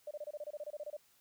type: tone bursts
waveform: sine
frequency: 596 Hz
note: D5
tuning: 25 cents sharp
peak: -39 dBFS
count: 14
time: 0.07-0.968 s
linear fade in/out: 5 ms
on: 40 ms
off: 26 ms
effects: white hiss -69 dBFS RMS until 1.2 s